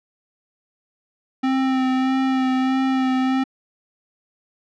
square tone with vibrato, 261.7 Hz, C4, in tune, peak -18 dBFS, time 1.43-3.44 s, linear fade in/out 10 ms, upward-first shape sine, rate 1.6 Hz, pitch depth 19 cents each way, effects low-pass 3000 Hz 12 dB/octave

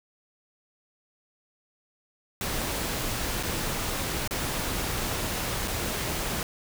pink noise with dropouts, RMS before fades -30 dBFS, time 2.41-6.43 s, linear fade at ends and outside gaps 1 ms, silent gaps 3.428-3.433 / 4.276-4.309 / 5.676-5.68 s, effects none

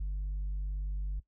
sine tone, 49 Hz, G1, in tune, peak -29 dBFS, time 0-1.2 s, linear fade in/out 10 ms, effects noise-tail reverb RT60 0.1 s tail -19 dB re dry + tanh soft clip ceiling -31 dBFS

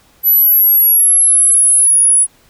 sine exponential sweep, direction down, 11950 to 10190 Hz, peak -5 dBFS, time 0.23-2.27 s, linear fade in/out 50 ms, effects tanh soft clip ceiling -3 dBFS + pink hiss -50 dBFS RMS until 2.49 s

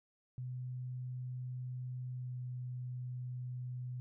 sine tone with pitch glide, 126.1 to 125.01 Hz, B2 to B2, +36 to +21 cents, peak -39 dBFS, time 0.38-4 s, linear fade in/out 0 ms, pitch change -15 cents, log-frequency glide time 2.14-2.37 s, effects none

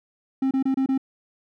triangle tone bursts, 266.4 Hz, C4, 31 cents sharp, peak -17 dBFS, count 5, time 0.42-0.978 s, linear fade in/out 5 ms, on 90 ms, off 27 ms, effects none

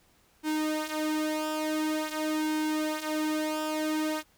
sawtooth tone with flanger, 309 Hz, D#4, 12 cents flat, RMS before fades -30 dBFS, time 0.43-4.24 s, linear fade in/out 50 ms, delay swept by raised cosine 1.5 to 6 ms, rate 0.47 Hz, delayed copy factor -0.7, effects pink hiss -64 dBFS RMS until 4.37 s

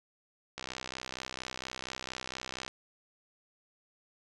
click train, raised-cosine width 0.2 ms, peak -20 dBFS, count 136, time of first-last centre 0.58-2.68 s, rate 64.3 Hz, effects resampled to 22050 Hz

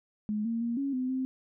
sine tone with pitch steps, 211.5 / 229.9 / 234.7 / 276.7 / 255.2 / 260.5 Hz, G#3 / A#3 / A#3 / C#4 / C4 / C4, +32 / -24 / +12 / -3 / -43 / -7 cents, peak -28 dBFS, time 0.29-1.25 s, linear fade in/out 0 ms, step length 160 ms, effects none

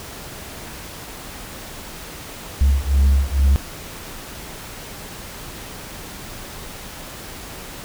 sine beating tone pair, 67.5 / 69.7 Hz, C#2 / C#2, -45 / +10 cents, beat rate 2.2 Hz, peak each -14 dBFS, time 2.61-3.56 s, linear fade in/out 0 ms, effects tanh soft clip ceiling -10 dBFS + pink hiss -35 dBFS RMS until 7.84 s

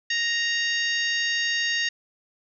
harmonic tone with a mistuned harmonic, 932.3 Hz, A#5, in tune, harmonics 2 / 3 / 4 / 5 / 6 / 7, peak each -25 / -29 / -31 / -33 / -35 / -36 dBFS, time 0.1-1.89 s, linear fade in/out 5 ms, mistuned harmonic 6, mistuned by -24 cents, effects none

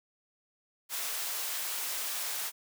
white high-pass noise, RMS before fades -35 dBFS, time 0.89-2.52 s, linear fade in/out 50 ms, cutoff 590 Hz, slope 12 dB/octave, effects none

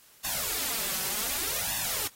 white noise with flanger, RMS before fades -31 dBFS, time 0.24-2.08 s, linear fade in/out 10 ms, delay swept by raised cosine 1.1 to 5.3 ms, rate 0.66 Hz, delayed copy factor +1, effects white hiss -57 dBFS RMS until 2.15 s + AAC 48 kbps

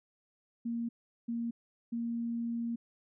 sine tone bursts at uneven times, 233.5 Hz, A#3, 3 cents sharp, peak -32 dBFS, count 3, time 0.65-0.89 / 1.28-1.51 / 1.92-2.76 s, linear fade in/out 10 ms, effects none

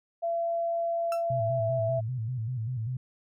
sine tone with pitch glide, 676 to 660.6 Hz, E5 to E5, +43 to +4 cents, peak -26 dBFS, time 0.22-2.01 s, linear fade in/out 20 ms, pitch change -39 cents, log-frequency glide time 1.32-1.72 s
35% pulse tone with exponential decay, 1338 Hz, E6, 25 cents sharp, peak -30 dBFS, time 1.12-1.25 s, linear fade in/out 1 ms, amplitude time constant 28 ms
sine tone with vibrato, 118.9 Hz, A#2, 35 cents sharp, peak -29 dBFS, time 1.3-2.97 s, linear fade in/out 5 ms, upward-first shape square, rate 5.1 Hz, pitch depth 120 cents each way
effects none

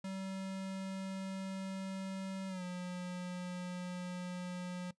square tone with pitch glide, 191.6 to 179.8 Hz, G3 to F#3, -39 to -49 cents, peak -40 dBFS, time 0.04-4.91 s, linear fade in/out 5 ms, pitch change -110 cents, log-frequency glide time 2.48-2.63 s, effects noise-tail reverb RT60 0.1 s tail -20 dB re dry + resampled to 22050 Hz

